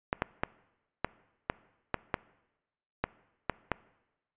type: clicks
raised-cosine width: 0.5 ms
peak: -12 dBFS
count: 10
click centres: 0.129 / 0.221 / 0.435 / 1.046 / 1.499 / 1.943 / 2.142 / 3.04 / 3.497 / 3.717 s
effects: noise-tail reverb RT60 1.0 s tail -21 dB re dry + resampled to 8000 Hz